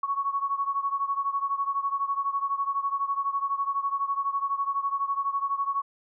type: beating tone pair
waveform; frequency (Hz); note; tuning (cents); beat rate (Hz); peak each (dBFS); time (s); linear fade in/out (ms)
sine; 1108.7 / 1120.7; C#6 / C#6; 0 / +19; 12; -27 / -30; 0.03-5.82; 5
effects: none